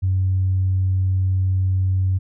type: tone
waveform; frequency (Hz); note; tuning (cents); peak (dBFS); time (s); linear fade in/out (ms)
sine; 93.9; F#2; +26; -15; 0.02-2.19; 20
effects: tanh soft clip ceiling -11 dBFS